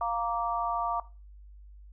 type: harmonic tone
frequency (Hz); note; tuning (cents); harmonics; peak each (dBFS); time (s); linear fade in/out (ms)
233.1; A#3; 0; 3 / 4 / 5; -32 / -32 / -32; 0.01-1; 2
effects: noise-tail reverb RT60 0.3 s tail -17 dB re dry + added 50 Hz sine -47 dBFS peak until 1.92 s